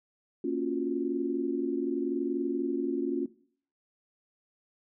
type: chord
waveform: sine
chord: Gb major seventh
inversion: first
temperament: equal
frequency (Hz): 233.1 / 277.2 / 349.2 / 370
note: Bb3 / Db4 / F4 / Gb4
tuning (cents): 0 / 0 / 0 / 0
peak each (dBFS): -36 / -31 / -31 / -37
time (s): 0.44-3.26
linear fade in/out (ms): 5
effects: noise-tail reverb RT60 0.5 s tail -17 dB re dry